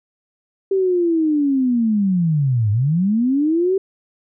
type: linear two-way sweep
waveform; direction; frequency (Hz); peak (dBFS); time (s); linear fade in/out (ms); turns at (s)
sine; down then up; 392 to 100 to 392; -14; 0.71-3.78; 5; 2.71
effects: none